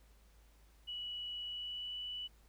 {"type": "tone with pitch glide", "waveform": "sine", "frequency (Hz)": [2939, 2965], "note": ["F#7", "F#7"], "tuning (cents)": [-12, 3], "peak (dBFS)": -40, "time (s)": [0.87, 2.28], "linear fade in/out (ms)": 20, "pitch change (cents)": 15, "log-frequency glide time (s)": [1.44, 1.97], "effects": ["added 53 Hz sine -62 dBFS peak until 2.48 s", "pink hiss -70 dBFS RMS until 2.48 s"]}